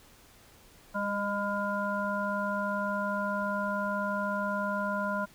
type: harmonic tone with a mistuned harmonic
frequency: 201.7 Hz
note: G3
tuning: 50 cents sharp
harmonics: 1 / 3 / 5 / 7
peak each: -34 / -34 / -34 / -34 dBFS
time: 0.94-5.26 s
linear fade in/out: 20 ms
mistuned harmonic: 3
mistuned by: +28 cents
effects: pink hiss -57 dBFS RMS until 5.34 s